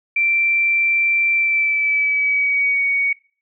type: tone with pitch glide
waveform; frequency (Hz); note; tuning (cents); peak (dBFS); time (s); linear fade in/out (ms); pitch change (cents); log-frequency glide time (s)
sine; 2349 to 2240; D7 to C#7; 0 to +18; -15; 0.16-3.13; 5; -82; 1.32-2.83
effects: noise-tail reverb RT60 0.4 s tail -21 dB re dry